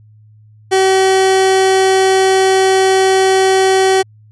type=tone; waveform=30% pulse; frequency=381.2 Hz; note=G4; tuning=48 cents flat; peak=-6 dBFS; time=0.71-4.03 s; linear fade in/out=20 ms; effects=added 107 Hz sine -41 dBFS peak until 4.31 s + resampled to 24000 Hz